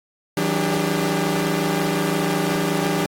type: tone cluster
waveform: sawtooth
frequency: 160.8 / 186.4 / 292.9 / 401.1 Hz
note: E3 / F#3 / D4 / G4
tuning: -43 / +13 / -5 / +40 cents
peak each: -21 dBFS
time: 0.37-3.06 s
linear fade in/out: 2 ms
effects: AAC 64 kbps